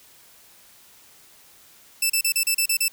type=tone bursts; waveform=10% pulse; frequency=2645 Hz; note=E7; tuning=5 cents sharp; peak=-10 dBFS; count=8; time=2.02-2.882 s; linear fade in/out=5 ms; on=78 ms; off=34 ms; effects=white hiss -52 dBFS RMS until 2.92 s